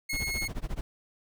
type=tone; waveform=sawtooth; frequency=2171 Hz; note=C#7; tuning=37 cents flat; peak=-27 dBFS; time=0.09-0.48 s; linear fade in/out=10 ms
type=noise with tremolo; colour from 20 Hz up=brown; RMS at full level=-31 dBFS; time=0.13-0.81 s; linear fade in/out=0 ms; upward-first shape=sine; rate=14 Hz; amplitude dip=95%
effects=none